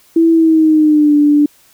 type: tone with pitch glide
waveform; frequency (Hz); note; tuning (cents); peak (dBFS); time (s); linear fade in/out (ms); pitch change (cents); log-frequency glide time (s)
sine; 329.6 to 293.6; E4 to D4; 0 to 0; -6; 0.16-1.46; 5; -200; 0.31-1.15
effects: white hiss -49 dBFS RMS until 1.73 s